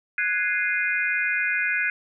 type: chord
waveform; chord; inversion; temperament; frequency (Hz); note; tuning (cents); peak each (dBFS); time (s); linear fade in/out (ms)
sine; Ab dominant seventh; third; equal with one note detuned; 1480 / 1661.2 / 2093 / 2465; Gb6 / Ab6 / C7 / Eb7; 0 / 0 / 0 / -17; -27; 0.18-1.9; 2
effects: none